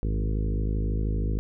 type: harmonic tone with a mistuned harmonic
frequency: 52.9 Hz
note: G#1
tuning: 33 cents sharp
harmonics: 1 / 2 / 3 / 4 / 5 / 6 / 7 / 8 / 9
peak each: -25 / -31 / -35 / -37 / -39 / -41 / -42 / -43 / -44 dBFS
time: 0.03-1.39 s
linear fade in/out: 0 ms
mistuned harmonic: 2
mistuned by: -49 cents
effects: none